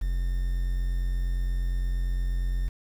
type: tone with quantisation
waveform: triangle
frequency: 44.3 Hz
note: F1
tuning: 25 cents sharp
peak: -22 dBFS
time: 0.01-2.69 s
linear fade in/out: 10 ms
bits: 8
effects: none